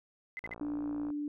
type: tone bursts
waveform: sine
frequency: 2043 Hz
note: C7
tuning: 42 cents flat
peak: -37 dBFS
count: 3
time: 0.37-0.536 s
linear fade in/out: 0 ms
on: 22 ms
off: 50 ms
type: click train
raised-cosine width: 1 ms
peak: -33 dBFS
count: 39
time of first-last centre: 0.44-1.103 s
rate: 57.3 Hz
type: tone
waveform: sine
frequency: 293.7 Hz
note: D4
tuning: in tune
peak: -33 dBFS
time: 0.61-1.28 s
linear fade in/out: 2 ms
effects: none